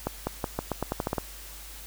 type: accelerating click train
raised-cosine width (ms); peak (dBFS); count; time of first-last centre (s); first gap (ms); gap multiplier
1; -13; 11; 0.07-1.182; 200; 0.86
effects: added 50 Hz sine -45 dBFS peak until 1.86 s + white hiss -45 dBFS RMS until 1.86 s